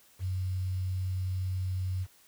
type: tone with quantisation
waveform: sine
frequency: 93 Hz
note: F#2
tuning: 9 cents sharp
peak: -29 dBFS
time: 0.19-2.07 s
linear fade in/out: 50 ms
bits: 9
effects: white hiss -61 dBFS RMS until 2.27 s